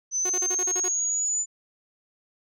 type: linear sweep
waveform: sine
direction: up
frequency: 6040 to 7040 Hz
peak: -23 dBFS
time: 0.11-1.46 s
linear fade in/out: 50 ms
type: tone bursts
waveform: sawtooth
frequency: 364.6 Hz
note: F#4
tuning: 25 cents flat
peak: -27 dBFS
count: 8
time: 0.25-0.885 s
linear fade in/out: 5 ms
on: 47 ms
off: 37 ms
effects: none